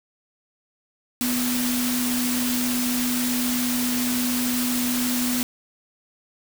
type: tone in noise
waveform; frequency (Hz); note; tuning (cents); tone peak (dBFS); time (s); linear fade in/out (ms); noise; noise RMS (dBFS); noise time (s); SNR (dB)
sine; 246.9; B3; 0; -23; 1.21-5.43; 0; white; -27; 1.21-5.43; +1
effects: none